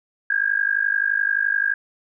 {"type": "tone with amplitude modulation", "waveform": "sine", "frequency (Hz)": 1622, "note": "G#6", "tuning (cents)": -41, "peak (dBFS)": -14, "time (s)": [0.3, 1.74], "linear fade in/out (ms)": 5, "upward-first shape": "sine", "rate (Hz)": 51.6, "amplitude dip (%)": 90, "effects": []}